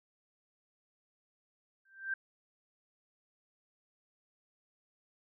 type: tone with exponential growth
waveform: sine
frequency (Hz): 1570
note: G6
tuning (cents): +2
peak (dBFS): -29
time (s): 1.85-2.14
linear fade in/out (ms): 5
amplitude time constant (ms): 62
effects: none